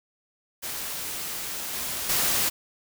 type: noise with level steps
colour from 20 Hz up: white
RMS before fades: -33 / -31 / -24 dBFS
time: 0.62-2.5 s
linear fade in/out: 20 ms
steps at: 1.73 / 2.09 s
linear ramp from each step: 5 ms
effects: none